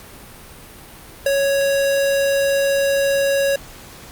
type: tone with ADSR envelope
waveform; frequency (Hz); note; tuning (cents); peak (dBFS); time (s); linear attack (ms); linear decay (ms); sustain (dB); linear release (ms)
square; 554.4; C#5; 0; -13; 1.26-3.56; 4; 10; -3; 4
effects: pink hiss -40 dBFS RMS until 4.11 s + Opus 48 kbps